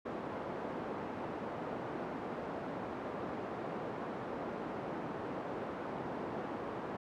pink band-pass noise, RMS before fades -41 dBFS, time 0.05-6.97 s, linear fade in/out 10 ms, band 230 to 990 Hz, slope 12 dB/octave, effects none

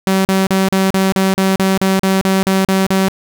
sawtooth tone bursts, 191.3 Hz, G3, 42 cents flat, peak -7 dBFS, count 14, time 0.07-3.084 s, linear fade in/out 0 ms, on 180 ms, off 38 ms, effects none

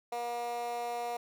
15% pulse tone with high-pass filter, 238.6 Hz, A#3, 41 cents sharp, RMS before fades -36 dBFS, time 0.12-1.17 s, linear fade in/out 5 ms, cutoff 610 Hz, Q 5.2, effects none

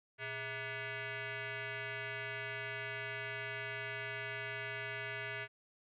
sine tone with frequency modulation, 118.7 Hz, A#2, 32 cents sharp, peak -39 dBFS, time 0.18-5.48 s, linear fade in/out 50 ms, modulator 532 Hz, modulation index 4.7, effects none

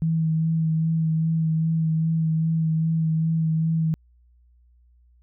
sine tone with vibrato, 160.8 Hz, E3, 43 cents flat, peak -19 dBFS, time 0.02-3.94 s, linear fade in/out 0 ms, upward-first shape sine, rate 2.5 Hz, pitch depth 19 cents each way, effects added 60 Hz sine -54 dBFS peak until 5.22 s

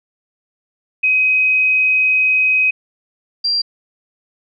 sine tone pair in turn, 2524 / 4741 Hz, D#7 / D8, +24 / +16 cents, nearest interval major seventh, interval 1092 cents, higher second, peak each -11 / -14 dBFS, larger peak first, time 1.03-2.71 / 3.44-3.62 s, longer first, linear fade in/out 10 ms, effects none

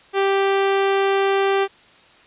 sawtooth tone, 392 Hz, G4, in tune, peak -12 dBFS, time 0.13-1.68 s, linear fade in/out 50 ms, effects white hiss -50 dBFS RMS until 2.26 s + resampled to 8000 Hz

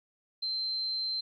sine tone, 4115 Hz, C8, 30 cents flat, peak -30 dBFS, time 0.42-1.21 s, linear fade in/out 10 ms, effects 12-bit

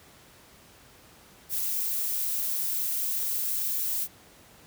violet noise, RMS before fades -29 dBFS, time 1.49-4.08 s, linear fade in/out 50 ms, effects pink hiss -54 dBFS RMS until 4.66 s + high-pass 60 Hz 12 dB/octave

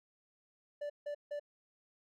triangle tone bursts, 584 Hz, D5, 10 cents flat, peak -35 dBFS, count 3, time 0.81-1.397 s, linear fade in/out 10 ms, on 89 ms, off 160 ms, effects none

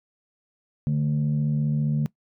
sine tone pair together, 146.83 / 221.9 Hz, D3 / A3, 0 / +15 cents, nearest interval perfect fifth, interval 715 cents, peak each -20 / -26 dBFS, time 0.87-2.06 s, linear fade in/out 0 ms, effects noise-tail reverb RT60 0.1 s tail -21 dB re dry + tanh soft clip ceiling -16 dBFS

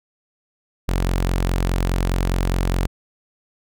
sawtooth tone, 44.84 Hz, F1, 46 cents sharp, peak -14 dBFS, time 0.88-2.87 s, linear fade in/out 10 ms, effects none

